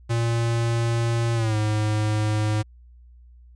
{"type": "tone with pitch glide", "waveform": "square", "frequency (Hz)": [116.54, 106.87], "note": ["A#2", "A2"], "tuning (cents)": [0, -50], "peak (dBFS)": -21, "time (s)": [0.09, 2.63], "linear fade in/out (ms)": 20, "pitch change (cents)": -150, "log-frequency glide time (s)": [1.35, 1.56], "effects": ["added 60 Hz sine -46 dBFS peak until 3.55 s", "resampled to 22050 Hz"]}